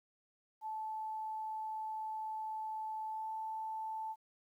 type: tone with pitch glide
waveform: sine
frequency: 872 to 879.1 Hz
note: A5 to A5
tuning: -16 to -2 cents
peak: -38 dBFS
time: 0.61-4.16 s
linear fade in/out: 50 ms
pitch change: +14 cents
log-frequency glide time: 3.06-3.3 s
effects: 12-bit